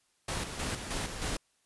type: noise with tremolo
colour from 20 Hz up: pink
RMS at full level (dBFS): -34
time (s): 0.28-1.37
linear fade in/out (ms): 5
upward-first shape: square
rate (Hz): 3.2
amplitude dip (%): 50
effects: white hiss -72 dBFS RMS until 1.65 s + resampled to 24000 Hz